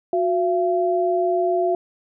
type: tone pair together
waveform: sine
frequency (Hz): 364.3 / 680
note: F#4 / F5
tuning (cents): -27 / -46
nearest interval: major seventh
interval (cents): 1081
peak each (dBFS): -20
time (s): 0.13-1.75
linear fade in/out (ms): 2
effects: none